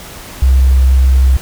sine tone, 65.3 Hz, C2, 3 cents flat, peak -5 dBFS, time 0.42-1.37 s, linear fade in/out 5 ms, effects pink hiss -31 dBFS RMS until 1.41 s

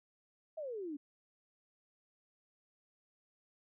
sine exponential sweep, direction down, 659.3 to 276.3 Hz, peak -39 dBFS, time 0.57-0.97 s, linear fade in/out 10 ms, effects none

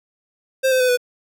square tone with pitch steps, 527 / 515.6 / 504.4 / 493.4 Hz, C5 / C5 / B4 / B4, +12 / -26 / +36 / -2 cents, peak -15 dBFS, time 0.63-0.974 s, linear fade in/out 20 ms, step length 86 ms, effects none

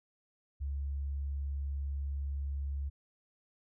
sine tone, 69.9 Hz, C#2, 15 cents sharp, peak -33 dBFS, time 0.6-2.9 s, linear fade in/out 20 ms, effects none

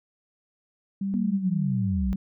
sine tone with pitch glide, 196 to 191.41 Hz, G3 to G3, 0 to -41 cents, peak -25 dBFS, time 1.01-2.16 s, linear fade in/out 5 ms, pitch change -41 cents, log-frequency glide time 1.14-1.19 s
sine linear sweep, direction down, 243.4 to 52.1 Hz, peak -25 dBFS, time 1.14-2.13 s, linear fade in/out 0 ms
effects none

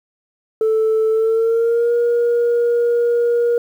sine tone with pitch glide, 440 to 474.3 Hz, A4 to A#4, 0 to +30 cents, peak -11 dBFS, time 0.61-3.58 s, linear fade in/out 2 ms, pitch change +130 cents, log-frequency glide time 1.1-1.92 s, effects tanh soft clip ceiling -11 dBFS + 8-bit

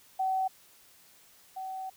sine tone pair in turn, 759 / 759 Hz, F#5 / F#5, +44 / +44 cents, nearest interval unison, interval 0 cents, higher neither, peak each -26 / -35 dBFS, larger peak first, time 0.19-0.48 / 1.56-1.9 s, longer second, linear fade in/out 10 ms, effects white hiss -59 dBFS RMS until 1.96 s

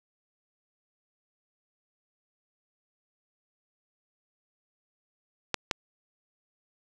clicks, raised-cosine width 0.2 ms, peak -8 / -8 dBFS, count 2, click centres 5.543 / 5.712 s, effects 7-bit

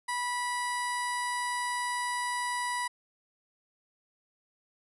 15% pulse tone with notch filter, 979 Hz, B5, 15 cents flat, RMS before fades -32 dBFS, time 0.08-2.88 s, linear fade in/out 10 ms, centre 3200 Hz, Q 1.1, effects resampled to 24000 Hz

